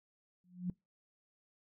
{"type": "tone with exponential growth", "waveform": "sine", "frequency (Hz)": 179.5, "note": "F3", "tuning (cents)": 48, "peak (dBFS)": -30, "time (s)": [0.44, 0.7], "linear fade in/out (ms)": 2, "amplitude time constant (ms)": 56, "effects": ["noise-tail reverb RT60 0.2 s tail -24 dB re dry"]}